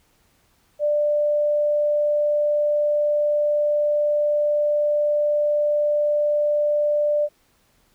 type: tone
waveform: sine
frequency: 592 Hz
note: D5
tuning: 14 cents sharp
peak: -17 dBFS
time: 0.79-7.29 s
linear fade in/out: 50 ms
effects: pink hiss -62 dBFS RMS until 7.94 s